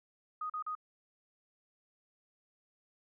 sine tone bursts, 1244.5 Hz, D#6, in tune, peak -35 dBFS, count 3, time 0.41-0.752 s, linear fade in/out 5 ms, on 88 ms, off 39 ms, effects none

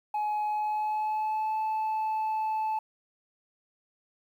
sine tone with pitch glide, 844 to 871.2 Hz, G#5 to A5, +28 to -17 cents, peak -24 dBFS, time 0.14-2.79 s, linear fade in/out 5 ms, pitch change +55 cents, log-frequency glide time 0.44-1.59 s, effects tanh soft clip ceiling -26 dBFS + 10-bit

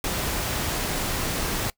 pink noise, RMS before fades -27 dBFS, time 0.04-1.7 s, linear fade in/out 2 ms, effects noise-tail reverb RT60 0.1 s tail -22 dB re dry

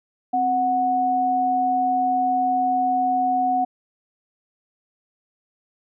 sine tone pair together, 261.6 / 736.7 Hz, C4 / F#5, 0 / -8 cents, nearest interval octave + tritone, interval 1792 cents, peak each -27 / -18 dBFS, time 0.33-3.65 s, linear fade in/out 10 ms, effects none

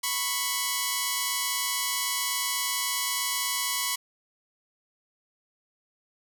5% pulse tone pair together, 992.1 / 1100 Hz, B5 / C#6, +8 / -14 cents, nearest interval major second, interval 178 cents, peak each -17 / -17 dBFS, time 0.03-3.96 s, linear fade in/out 10 ms, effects none

